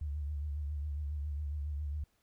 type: tone with vibrato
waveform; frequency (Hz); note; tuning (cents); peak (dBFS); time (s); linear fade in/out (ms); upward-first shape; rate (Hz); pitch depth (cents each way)
sine; 73.42; D2; 0; -34; 0.01-2.04; 5; triangle; 7.3; 80
effects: pink hiss -75 dBFS RMS until 2.22 s